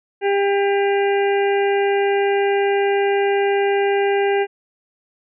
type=harmonic tone; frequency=399.4 Hz; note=G4; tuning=32 cents sharp; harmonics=1 / 2 / 4 / 5 / 6 / 7; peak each=-16 / -22 / -28 / -30 / -32 / -33 dBFS; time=0.21-4.47 s; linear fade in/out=50 ms; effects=none